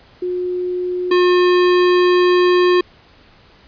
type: tone pair in turn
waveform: sine / square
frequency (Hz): 360.5 / 358.8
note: F#4 / F4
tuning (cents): -45 / +47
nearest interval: unison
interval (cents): 8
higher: first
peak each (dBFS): -18 / -11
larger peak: second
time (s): 0.22-1.11 / 1.11-2.81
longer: second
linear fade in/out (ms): 5
effects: pink hiss -48 dBFS RMS until 3.67 s + resampled to 11025 Hz